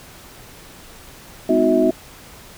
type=tone cluster; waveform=sine; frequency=208.2 / 253.1 / 312.4 / 364.2 / 647 Hz; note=G#3 / B3 / D#4 / F#4 / E5; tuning=+5 / +43 / +7 / -27 / -32 cents; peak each=-27 / -19 / -19 / -18 / -18 dBFS; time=1.49-1.91 s; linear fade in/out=5 ms; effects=pink hiss -42 dBFS RMS until 2.57 s